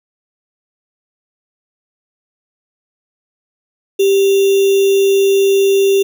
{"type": "tone with sample-and-hold", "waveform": "sine", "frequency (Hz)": 392.4, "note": "G4", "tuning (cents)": 2, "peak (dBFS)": -8, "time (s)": [3.99, 6.03], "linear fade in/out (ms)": 10, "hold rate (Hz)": 3150, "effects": []}